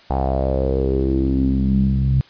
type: tone with low-pass filter sweep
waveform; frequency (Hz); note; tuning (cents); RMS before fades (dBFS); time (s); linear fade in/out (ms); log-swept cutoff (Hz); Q
sawtooth; 66.5; C2; +29; -18; 0.1-2.21; 0; 810 to 140; 6.2
effects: white hiss -48 dBFS RMS until 2.29 s + resampled to 11025 Hz